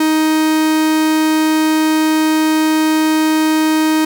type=tone; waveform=45% pulse; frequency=312.9 Hz; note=D#4; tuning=10 cents sharp; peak=-11 dBFS; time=0-4.05 s; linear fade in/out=5 ms; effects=none